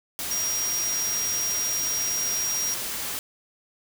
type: tone in noise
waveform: sine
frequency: 5700 Hz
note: F8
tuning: 34 cents sharp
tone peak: -25 dBFS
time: 0.31-2.74 s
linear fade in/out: 0 ms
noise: white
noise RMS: -31 dBFS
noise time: 0.19-3.19 s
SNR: +3 dB
effects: none